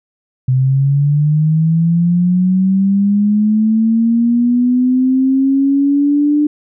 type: linear sweep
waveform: sine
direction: up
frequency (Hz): 127.5 to 298.5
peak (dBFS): -9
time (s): 0.48-6.47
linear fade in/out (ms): 5
effects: none